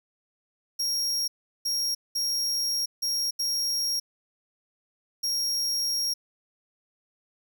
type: tone bursts at uneven times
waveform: 40% pulse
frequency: 5588 Hz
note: F8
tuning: in tune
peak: -24 dBFS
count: 6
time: 0.79-1.28 / 1.65-1.95 / 2.15-2.86 / 3.02-3.31 / 3.39-4 / 5.23-6.14 s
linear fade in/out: 10 ms
effects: none